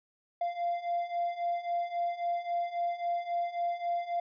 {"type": "beating tone pair", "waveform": "triangle", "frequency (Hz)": [691, 694.7], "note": ["F5", "F5"], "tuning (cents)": [-19, -9], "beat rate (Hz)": 3.7, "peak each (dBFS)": [-32, -29], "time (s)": [0.41, 4.2], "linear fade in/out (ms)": 5, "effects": ["tanh soft clip ceiling -23 dBFS", "resampled to 11025 Hz"]}